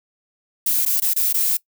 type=noise with dropouts; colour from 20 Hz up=violet; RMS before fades=-19 dBFS; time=0.66-1.57 s; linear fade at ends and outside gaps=5 ms; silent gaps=0.852-0.861 / 1.001-1.02 / 1.136-1.162 / 1.329-1.342 s; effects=noise-tail reverb RT60 0.1 s tail -21 dB re dry